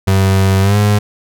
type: tone with pitch glide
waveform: 35% pulse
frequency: 96.2 to 103.7 Hz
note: G2 to G#2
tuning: -32 to -2 cents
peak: -7 dBFS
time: 0.07-0.99 s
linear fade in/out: 10 ms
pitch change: +130 cents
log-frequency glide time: 0.61-0.77 s
effects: none